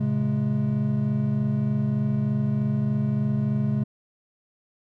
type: tone cluster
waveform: triangle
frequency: 112.2 / 135.5 / 209.6 Hz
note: A2 / C#3 / G#3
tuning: +34 / -39 / +16 cents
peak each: -29 / -22 / -23 dBFS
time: 0-3.84 s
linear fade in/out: 10 ms
effects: none